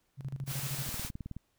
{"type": "tone with tremolo", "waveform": "sine", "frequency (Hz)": 135.6, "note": "C#3", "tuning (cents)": -38, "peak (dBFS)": -33, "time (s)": [0.17, 0.9], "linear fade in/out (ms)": 50, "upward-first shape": "square", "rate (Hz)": 13, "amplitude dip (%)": 80}
{"type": "noise", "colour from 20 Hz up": "white", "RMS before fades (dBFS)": -39, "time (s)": [0.46, 1.11], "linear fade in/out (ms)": 50}
{"type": "click train", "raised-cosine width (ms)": 5, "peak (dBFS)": -28, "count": 10, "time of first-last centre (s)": [0.89, 1.366], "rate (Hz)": 18.9}
{"effects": ["pink hiss -75 dBFS RMS until 1.58 s"]}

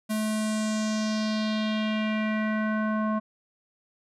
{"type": "tone with low-pass filter sweep", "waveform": "square", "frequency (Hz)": 215.8, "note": "A3", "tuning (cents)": -33, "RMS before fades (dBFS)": -27, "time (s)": [0.09, 3.2], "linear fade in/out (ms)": 20, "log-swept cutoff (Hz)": [12000, 1100], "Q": 2.6, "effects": []}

